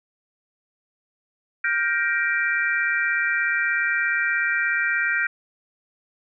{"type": "chord", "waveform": "sine", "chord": "G minor seventh", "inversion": "third", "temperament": "just", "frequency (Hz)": [1411.2, 1568, 1881.6, 2352], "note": ["F6", "G6", "Bb6", "D7"], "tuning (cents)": [18, 0, 16, 2], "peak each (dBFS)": [-26, -24, -25, -27], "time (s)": [1.64, 5.27], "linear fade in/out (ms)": 5, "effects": []}